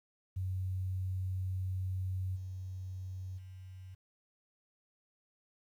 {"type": "tone with level steps", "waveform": "sine", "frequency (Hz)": 93.3, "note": "F#2", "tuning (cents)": 15, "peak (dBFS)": [-33, -39, -46], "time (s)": [0.36, 3.95], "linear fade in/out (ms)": 10, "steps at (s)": [2.35, 3.37], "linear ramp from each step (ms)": 20, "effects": ["11-bit"]}